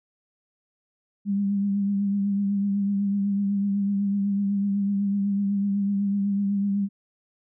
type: tone with vibrato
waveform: sine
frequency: 200 Hz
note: G3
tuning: 35 cents sharp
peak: -21 dBFS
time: 1.25-6.89 s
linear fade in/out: 50 ms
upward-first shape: triangle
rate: 8 Hz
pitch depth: 36 cents each way
effects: none